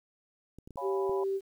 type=clicks; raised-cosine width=3 ms; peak=-34 dBFS; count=5; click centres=0.586 / 0.675 / 0.707 / 0.758 / 1.095 s
type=chord; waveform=sine; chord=C# dominant seventh; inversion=none; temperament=equal; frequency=554.4 / 698.5 / 830.6 / 987.8 Hz; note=C#5 / E#5 / G#5 / B5; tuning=0 / 0 / 0 / 0 cents; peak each=-40 / -42 / -42 / -38 dBFS; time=0.77-1.24 s; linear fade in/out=5 ms
type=tone; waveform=sine; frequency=389.4 Hz; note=G4; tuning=12 cents flat; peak=-28 dBFS; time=0.81-1.41 s; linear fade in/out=50 ms
effects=10-bit